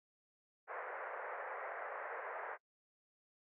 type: band-pass noise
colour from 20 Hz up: pink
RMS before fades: -45 dBFS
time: 0.67-2.58 s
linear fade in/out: 50 ms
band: 460 to 2000 Hz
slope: 48 dB/octave
effects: noise-tail reverb RT60 0.1 s tail -25 dB re dry